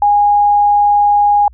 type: tone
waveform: sine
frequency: 822 Hz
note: G#5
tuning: 18 cents flat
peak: -7 dBFS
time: 0.02-1.48 s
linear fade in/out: 2 ms
effects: added 60 Hz sine -37 dBFS peak until 1.53 s